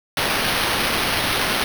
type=noise with sample-and-hold; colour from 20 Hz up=blue; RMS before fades=-21 dBFS; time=0.17-1.64 s; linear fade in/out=2 ms; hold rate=7350 Hz; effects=none